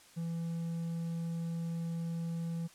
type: tone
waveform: triangle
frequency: 167 Hz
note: E3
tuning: 23 cents sharp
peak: -32 dBFS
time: 0.16-2.68 s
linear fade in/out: 20 ms
effects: white hiss -59 dBFS RMS until 2.74 s + low-pass 10000 Hz 12 dB/octave